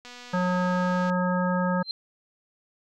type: click train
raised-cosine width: 0.2 ms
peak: -27 dBFS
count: 258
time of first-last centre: 0.05-1.099 s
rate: 245 Hz
type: harmonic tone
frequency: 181.1 Hz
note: F#3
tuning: 37 cents flat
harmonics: 1 / 3 / 5 / 7 / 9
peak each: -24 / -29 / -31 / -32 / -34 dBFS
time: 0.33-1.83 s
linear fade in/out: 10 ms
type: tone with exponential growth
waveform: sine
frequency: 4131 Hz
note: C8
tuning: 23 cents flat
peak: -24 dBFS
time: 1.81-1.91 s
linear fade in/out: 1 ms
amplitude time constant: 20 ms
effects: none